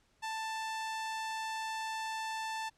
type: tone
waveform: sawtooth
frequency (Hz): 884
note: A5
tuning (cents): +8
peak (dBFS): -32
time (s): 0.22-2.7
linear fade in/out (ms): 20
effects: pink hiss -71 dBFS RMS until 2.77 s + low-pass 8000 Hz 12 dB/octave